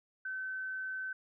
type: tone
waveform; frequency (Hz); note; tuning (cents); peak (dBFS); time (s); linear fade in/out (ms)
sine; 1529; G6; -44; -36; 0.25-1.13; 5
effects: none